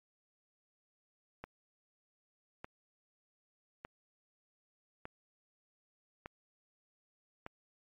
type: click train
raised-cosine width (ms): 0.5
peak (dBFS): -28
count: 6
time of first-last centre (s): 1.44-7.464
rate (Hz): 0.83
effects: MP3 48 kbps